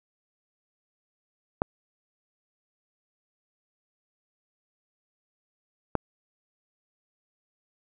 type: clicks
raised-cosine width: 1 ms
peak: -9 dBFS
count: 2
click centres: 1.619 / 5.953 s
effects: none